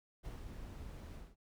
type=noise with ADSR envelope; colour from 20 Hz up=brown; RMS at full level=-45 dBFS; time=0.23-1.36 s; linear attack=26 ms; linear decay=170 ms; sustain=-3 dB; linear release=210 ms; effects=none